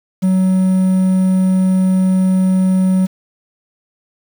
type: tone with quantisation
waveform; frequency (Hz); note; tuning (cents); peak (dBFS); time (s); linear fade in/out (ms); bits
triangle; 187; F#3; +19; -8; 0.22-3.07; 20; 6
effects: none